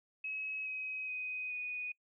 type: tone with pitch steps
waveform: sine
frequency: 2562 / 2534 / 2506 / 2479 Hz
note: E7 / D#7 / D#7 / D#7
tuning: -50 / +31 / +12 / -7 cents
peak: -37 dBFS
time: 0.24-1.92 s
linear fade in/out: 5 ms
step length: 420 ms
effects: noise-tail reverb RT60 0.1 s tail -26 dB re dry